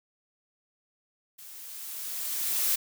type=noise with level ramp; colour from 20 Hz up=blue; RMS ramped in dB=-47 to -25 dBFS; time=1.38-2.76 s; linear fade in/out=10 ms; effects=none